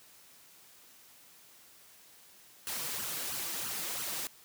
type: noise with flanger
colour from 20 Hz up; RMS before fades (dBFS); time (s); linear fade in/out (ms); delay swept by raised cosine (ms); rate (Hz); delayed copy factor
white; -37; 2.67-4.27; 0; 0.66 to 6.26; 3; +1
effects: white hiss -58 dBFS RMS until 4.44 s + high-pass 80 Hz 12 dB/octave